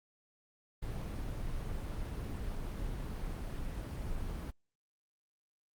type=noise; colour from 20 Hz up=brown; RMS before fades=-38 dBFS; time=0.82-4.51 s; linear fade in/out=10 ms; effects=Opus 24 kbps